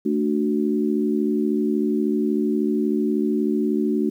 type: chord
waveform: sine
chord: D major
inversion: second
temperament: equal with one note detuned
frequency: 220.9 / 293.7 / 370 Hz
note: A3 / D4 / F#4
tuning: +7 / 0 / 0 cents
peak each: -22 / -23 / -24 dBFS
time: 0.05-4.1 s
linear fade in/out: 10 ms
effects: 9-bit